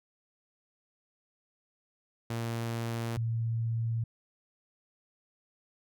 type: tone pair in turn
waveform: sawtooth / sine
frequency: 115.8 / 114.47 Hz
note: A#2 / A#2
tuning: -11 / -31 cents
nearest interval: unison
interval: 20 cents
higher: first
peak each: -28 dBFS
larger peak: neither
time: 2.3-3.17 / 3.17-4.04 s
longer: neither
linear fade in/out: 5 ms
effects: none